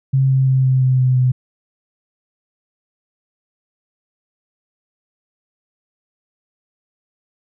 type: tone with pitch steps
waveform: sine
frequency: 133.9 / 132.74 / 131.6 / 130.46 / 129.34 / 128.22 / 127.12 Hz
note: C3 / C3 / C3 / C3 / C3 / C3 / C3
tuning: +40 / +25 / +10 / -5 / -20 / -35 / -50 cents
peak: -11 dBFS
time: 0.13-1.32 s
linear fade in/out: 10 ms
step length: 170 ms
effects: none